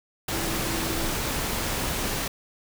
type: tone in noise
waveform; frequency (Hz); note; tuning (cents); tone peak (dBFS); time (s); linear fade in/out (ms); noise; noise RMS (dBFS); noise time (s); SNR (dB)
sine; 329.6; E4; 0; -33; 0.32-1.11; 5; pink; -28; 0.28-2.28; -8
effects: none